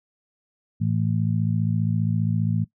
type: harmonic tone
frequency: 55 Hz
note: A1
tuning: in tune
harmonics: 2 / 3 / 4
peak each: -23 / -24 / -28 dBFS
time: 0.8-2.65 s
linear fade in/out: 20 ms
effects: noise-tail reverb RT60 0.1 s tail -19 dB re dry